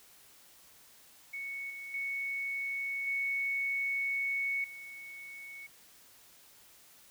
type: tone with level steps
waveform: sine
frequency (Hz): 2217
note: C#7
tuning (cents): 0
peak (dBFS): -37 / -41 / -33 / -30 / -44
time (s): 1.33-5.67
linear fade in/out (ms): 10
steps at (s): 1.7 / 1.94 / 3.07 / 4.64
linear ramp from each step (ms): 2
effects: white hiss -59 dBFS RMS until 7.1 s